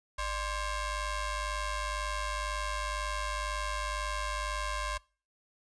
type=ring-modulated tone; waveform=sawtooth; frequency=549 Hz; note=C#5; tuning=17 cents flat; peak=-25 dBFS; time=0.18-4.98 s; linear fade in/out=10 ms; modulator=498 Hz; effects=noise-tail reverb RT60 0.4 s tail -25 dB re dry + resampled to 22050 Hz